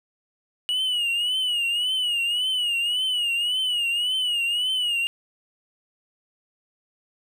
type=tone with vibrato; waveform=triangle; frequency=2911 Hz; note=F#7; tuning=29 cents flat; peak=-20 dBFS; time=0.69-5.07 s; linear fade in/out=0 ms; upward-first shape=triangle; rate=1.8 Hz; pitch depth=110 cents each way; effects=none